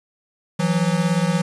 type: beating tone pair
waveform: square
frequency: 164.81 / 181.81 Hz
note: E3 / F#3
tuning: 0 / -30 cents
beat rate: 17 Hz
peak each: -21 dBFS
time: 0.59-1.42 s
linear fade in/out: 10 ms
effects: resampled to 24000 Hz + 7-bit